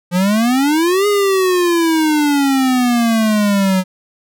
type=exponential two-way sweep; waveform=square; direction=up then down; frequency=172.9 to 415.8 to 183.7 Hz; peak=-12 dBFS; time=0.11-3.84 s; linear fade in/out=50 ms; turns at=1.07 s; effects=none